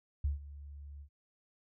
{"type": "tone with ADSR envelope", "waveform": "sine", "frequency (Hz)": 71.6, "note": "D2", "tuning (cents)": -43, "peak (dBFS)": -27, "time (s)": [0.24, 1.09], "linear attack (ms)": 6, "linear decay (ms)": 140, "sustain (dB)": -18, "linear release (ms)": 80, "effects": []}